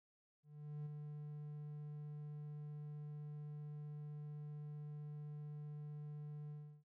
triangle tone with ADSR envelope, 148.7 Hz, D3, 22 cents sharp, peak -40 dBFS, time 0.43-6.84 s, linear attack 430 ms, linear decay 12 ms, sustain -4 dB, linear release 330 ms, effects noise-tail reverb RT60 0.1 s tail -26 dB re dry

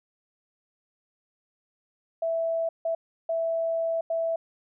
sine tone bursts at uneven times, 659.3 Hz, E5, in tune, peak -24 dBFS, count 4, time 2.22-2.69 / 2.85-2.95 / 3.29-4.01 / 4.1-4.36 s, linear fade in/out 5 ms, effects none

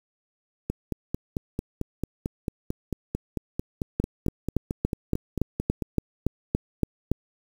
two click trains, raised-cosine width 3 ms, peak -9 / -14 dBFS, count 12 / 24, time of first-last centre 4-7.116 / 0.7-5.822 s, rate 3.53 / 4.49 Hz, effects 7-bit

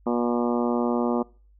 harmonic tone, 120 Hz, B2, 49 cents flat, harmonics 2 / 3 / 4 / 5 / 6 / 7 / 8 / 9 / 10, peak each -24 / -28 / -30 / -32 / -34 / -35 / -36 / -37 / -38 dBFS, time 0.06-1.23 s, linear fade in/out 10 ms, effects noise-tail reverb RT60 0.4 s tail -24 dB re dry + added 50 Hz sine -53 dBFS peak until 1.59 s

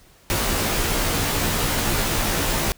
pink noise with comb filter, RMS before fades -22 dBFS, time 0.3-2.72 s, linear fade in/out 0 ms, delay 16 ms, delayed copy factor -1, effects pink hiss -53 dBFS RMS until 2.77 s

